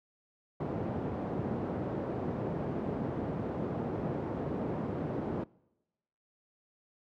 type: band-pass noise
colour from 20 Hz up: pink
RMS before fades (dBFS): -35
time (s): 0.6-5.44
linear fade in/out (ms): 5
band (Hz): 120 to 590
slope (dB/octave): 12
effects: noise-tail reverb RT60 1.0 s tail -25 dB re dry + high-pass 60 Hz 12 dB/octave